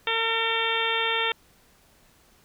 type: harmonic tone with a mistuned harmonic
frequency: 453.9 Hz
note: A#4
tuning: 46 cents flat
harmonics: 1 / 2 / 3 / 4 / 5 / 6 / 7 / 8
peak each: -31 / -31 / -31 / -31 / -31 / -31 / -31 / -31 dBFS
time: 0.07-1.32 s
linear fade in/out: 2 ms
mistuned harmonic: 8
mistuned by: -23 cents
effects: pink hiss -59 dBFS RMS until 2.44 s